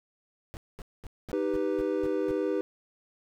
brown noise bursts, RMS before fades -40 dBFS, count 8, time 0.54-2.312 s, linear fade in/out 0 ms, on 29 ms, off 220 ms
triangle chord, Eb augmented, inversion none, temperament equal, 311.1 / 392 / 493.9 Hz, Eb4 / G4 / B4, 0 / 0 / 0 cents, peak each -29 / -28 / -29 dBFS, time 1.33-2.61 s, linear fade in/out 0 ms
effects none

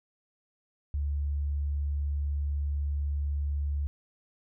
sine tone, 72 Hz, D2, 34 cents flat, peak -27 dBFS, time 0.94-3.87 s, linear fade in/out 0 ms, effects none

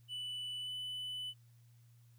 triangle tone with pitch glide, 2978 to 3000 Hz, F#7 to F#7, +11 to +23 cents, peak -38 dBFS, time 0.08-1.34 s, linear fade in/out 50 ms, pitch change +12 cents, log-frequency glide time 0.6-0.72 s, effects added 118 Hz sine -60 dBFS peak until 2.18 s + white hiss -75 dBFS RMS until 2.18 s

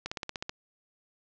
slowing click train, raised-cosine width 0.2 ms, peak -17 dBFS, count 8, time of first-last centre 0.06-0.494 s, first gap 55 ms, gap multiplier 1.04, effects resampled to 16000 Hz + 8-bit

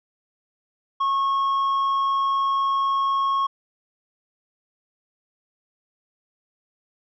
sine tone with tanh clipping, 1094 Hz, C#6, 23 cents flat, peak -20 dBFS, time 1-3.47 s, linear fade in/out 10 ms, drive 4 dB, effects none

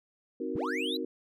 sine chord, C half-diminished seventh, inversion none, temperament equal, 261.6 / 311.1 / 370 / 466.2 Hz, C4 / Eb4 / Gb4 / Bb4, 0 / 0 / 0 / 0 cents, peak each -37 dBFS, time 0.4-1.05 s, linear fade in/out 5 ms
triangle linear sweep, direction up, 50.6 to 4077 Hz, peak -31 dBFS, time 0.55-0.97 s, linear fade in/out 5 ms
effects none

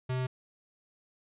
square tone, 128.2 Hz, C3, 35 cents flat, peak -30 dBFS, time 0.09-0.27 s, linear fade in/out 10 ms, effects resampled to 8000 Hz

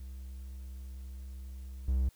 triangle tone with level steps, 64.8 Hz, C2, 16 cents flat, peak -39 / -24 dBFS, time 0-2.09 s, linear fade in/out 5 ms, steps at 1.88 s, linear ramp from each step 2 ms, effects white hiss -65 dBFS RMS until 2.15 s

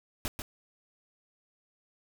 pink noise with echo, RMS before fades -33 dBFS, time 0.25-0.28 s, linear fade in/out 0 ms, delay 140 ms, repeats 1, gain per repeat -5 dB, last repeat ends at 0.42 s, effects none

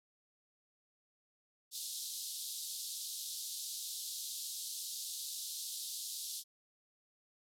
pink band-pass noise, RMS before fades -43 dBFS, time 1.71-6.44 s, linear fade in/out 50 ms, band 3600 to 14000 Hz, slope 48 dB/octave, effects none

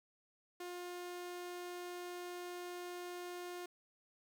sawtooth tone, 355 Hz, F4, 28 cents sharp, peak -40 dBFS, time 0.6-3.66 s, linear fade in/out 5 ms, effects 11-bit

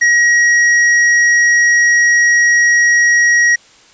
sine tone with hard clipping, 1900 Hz, A#6, 33 cents sharp, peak -9 dBFS, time 0.01-3.56 s, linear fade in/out 10 ms, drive 8 dB, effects white hiss -45 dBFS RMS until 3.93 s + resampled to 16000 Hz

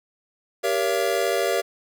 square chord, G diminished seventh, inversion none, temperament just, 392 / 470.4 / 564.5 / 677.4 Hz, G4 / Bb4 / Db5 / Fb5, 0 / +16 / +31 / +47 cents, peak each -27 dBFS, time 0.63-1.62 s, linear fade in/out 20 ms, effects none

